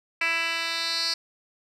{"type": "tone with band-pass filter sweep", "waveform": "10% pulse", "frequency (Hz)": 331.6, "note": "E4", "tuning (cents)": 10, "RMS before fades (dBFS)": -27, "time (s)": [0.21, 1.14], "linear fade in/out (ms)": 5, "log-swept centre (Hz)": [2500, 4600], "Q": 4.7, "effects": []}